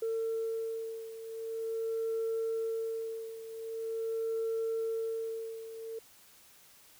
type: beating tone pair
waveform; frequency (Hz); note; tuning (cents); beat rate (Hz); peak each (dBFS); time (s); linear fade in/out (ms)
sine; 450.9 / 451.34; A4 / A4; +42 / +44; 0.44; -33 / -37; 0.02-5.99; 5
effects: tanh soft clip ceiling -27 dBFS + white hiss -59 dBFS RMS until 6.99 s